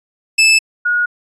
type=tone pair in turn; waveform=sawtooth / sine; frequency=2624 / 1446.5 Hz; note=E7 / F#6; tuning=-9 / -40 cents; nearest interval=minor seventh; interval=1031 cents; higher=first; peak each=-4 / -12 dBFS; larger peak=first; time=0.38-0.59 / 0.85-1.06 s; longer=neither; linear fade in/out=10 ms; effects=resampled to 22050 Hz